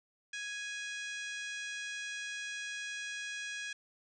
harmonic tone with a mistuned harmonic, 830.6 Hz, G#5, in tune, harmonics 2 / 3 / 4 / 5 / 6 / 7 / 8 / 9 / 10, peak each -41 / -44 / -47 / -53 / -55 / -51 / -54 / -59 / -57 dBFS, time 0.33-3.73 s, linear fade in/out 5 ms, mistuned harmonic 5, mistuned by -32 cents, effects none

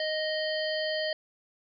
harmonic tone with a mistuned harmonic, 622.3 Hz, D#5, in tune, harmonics 1 / 3 / 5 / 7 / 8, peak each -30 / -35 / -37 / -38 / -39 dBFS, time 0-1.13 s, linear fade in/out 2 ms, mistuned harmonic 8, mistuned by -63 cents, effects none

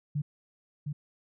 sine tone with echo, 146.83 Hz, D3, in tune, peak -27 dBFS, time 0.15-0.22 s, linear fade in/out 10 ms, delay 710 ms, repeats 1, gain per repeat -4 dB, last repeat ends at 0.93 s, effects none

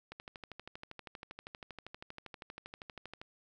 click train, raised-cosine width 0.3 ms, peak -29 dBFS, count 40, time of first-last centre 0.12-3.215 s, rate 12.6 Hz, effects none

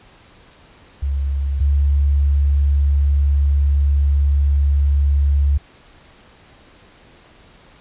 sine tone pair in turn, 69.3 / 70.84 Hz, C#2 / C#2, 0 / +38 cents, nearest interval unison, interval 38 cents, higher second, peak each -17 / -12 dBFS, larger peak second, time 1.02-1.6 / 1.6-5.58 s, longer second, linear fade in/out 10 ms, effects pink hiss -48 dBFS RMS until 7.8 s + resampled to 8000 Hz

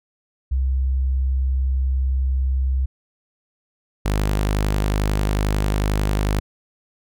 sine / sawtooth tone pair in turn, 65.6 / 51.14 Hz, C2 / G#1, +5 / -26 cents, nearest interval major third, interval 431 cents, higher first, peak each -17 / -14 dBFS, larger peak second, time 0.51-2.86 / 4.05-6.4 s, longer neither, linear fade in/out 10 ms, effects none

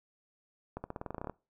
accelerating click train, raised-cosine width 1 ms, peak -24 dBFS, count 13, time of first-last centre 0.77-1.297 s, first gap 70 ms, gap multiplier 0.91, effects noise-tail reverb RT60 0.3 s tail -22 dB re dry

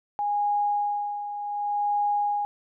sine tone with tremolo, 823 Hz, G#5, 16 cents flat, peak -21 dBFS, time 0.19-2.45 s, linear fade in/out 0 ms, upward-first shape sine, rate 0.67 Hz, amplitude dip 65%, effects none

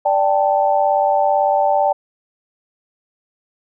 sine chord, D suspended fourth, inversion none, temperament just, 587.3 / 783.1 / 881 Hz, D5 / G5 / A5, 0 / -2 / +2 cents, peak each -17 / -16 / -19 dBFS, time 0.05-1.93 s, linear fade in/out 10 ms, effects none

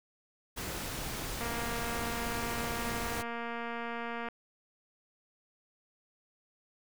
pink noise, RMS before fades -38 dBFS, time 0.56-3.23 s, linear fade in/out 20 ms
click train, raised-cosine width 0.5 ms, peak -24 dBFS, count 674, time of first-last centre 1.41-4.286 s, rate 234 Hz
effects none

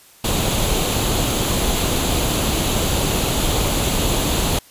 pink noise with comb filter, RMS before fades -19 dBFS, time 0.24-4.59 s, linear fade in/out 5 ms, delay 0.28 ms, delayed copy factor +0.5, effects white hiss -48 dBFS RMS until 4.7 s + resampled to 32000 Hz

